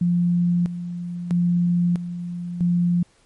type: tone with tremolo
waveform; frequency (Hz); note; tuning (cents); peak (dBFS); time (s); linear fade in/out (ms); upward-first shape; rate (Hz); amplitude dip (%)
sine; 174.61; F3; 0; -16; 0.01-3.03; 5; square; 0.77; 70
effects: pink hiss -59 dBFS RMS until 3.25 s + MP3 48 kbps